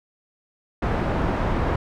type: low-pass noise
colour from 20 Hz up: pink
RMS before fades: -23 dBFS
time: 0.82-1.76 s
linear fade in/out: 5 ms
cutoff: 1300 Hz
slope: 12 dB/octave
effects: none